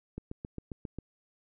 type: click train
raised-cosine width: 3 ms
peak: -25 dBFS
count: 7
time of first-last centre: 0.18-0.986 s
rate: 7.44 Hz
effects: none